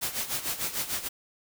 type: noise with tremolo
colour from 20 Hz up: white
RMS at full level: -29 dBFS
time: 0.01-1.09 s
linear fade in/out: 20 ms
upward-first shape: sine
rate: 6.7 Hz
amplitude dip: 75%
effects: none